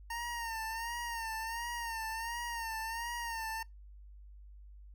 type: tone with vibrato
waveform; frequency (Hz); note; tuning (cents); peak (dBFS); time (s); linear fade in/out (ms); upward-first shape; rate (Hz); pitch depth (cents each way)
25% pulse; 919; A#5; -25; -33; 0.1-3.63; 5; sine; 1.4; 63
effects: noise-tail reverb RT60 0.2 s tail -26 dB re dry + added 50 Hz sine -50 dBFS peak until 4.94 s